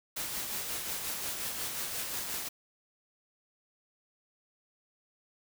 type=noise with tremolo; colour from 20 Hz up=white; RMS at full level=-35 dBFS; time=0.16-2.49 s; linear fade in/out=10 ms; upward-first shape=sine; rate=5.6 Hz; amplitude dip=35%; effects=none